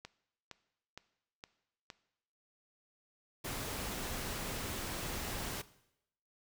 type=click train; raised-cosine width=0.2 ms; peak=-28 dBFS; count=5; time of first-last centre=0.05-1.902 s; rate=2.16 Hz
type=noise; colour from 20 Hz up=pink; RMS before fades=-40 dBFS; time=3.44-5.62 s; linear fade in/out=10 ms
effects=noise-tail reverb RT60 0.8 s tail -17 dB re dry